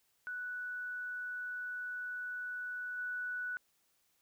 sine tone with level steps, 1480 Hz, F#6, in tune, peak -38 / -36 dBFS, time 0.27-3.57 s, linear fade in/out 0 ms, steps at 2.97 s, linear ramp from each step 20 ms, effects white hiss -75 dBFS RMS until 4.21 s

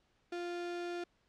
35% pulse tone, 349.2 Hz, F4, in tune, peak -36 dBFS, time 0.32-1.04 s, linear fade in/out 5 ms, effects pink hiss -74 dBFS RMS until 1.28 s + low-pass 5000 Hz 12 dB/octave

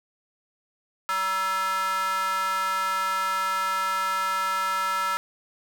square tone with high-pass filter, 190.1 Hz, F#3, 47 cents sharp, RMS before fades -26 dBFS, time 1.09-5.17 s, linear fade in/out 0 ms, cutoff 1200 Hz, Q 8.8, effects none

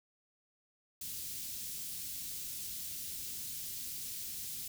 white band-stop noise, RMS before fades -42 dBFS, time 1.01-4.68 s, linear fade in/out 5 ms, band 200 to 3900 Hz, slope 12 dB/octave, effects none

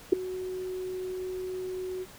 sine tone with ADSR envelope, 370 Hz, F#4, in tune, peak -12 dBFS, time 0.12-2.06 s, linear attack 10 ms, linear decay 6 ms, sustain -20 dB, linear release 39 ms, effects pink hiss -50 dBFS RMS until 2.18 s

